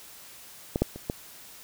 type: clicks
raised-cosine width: 2 ms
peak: -12 / -8 / -25 / -14 dBFS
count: 4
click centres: 0.759 / 0.82 / 0.96 / 1.099 s
effects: white hiss -48 dBFS RMS until 1.63 s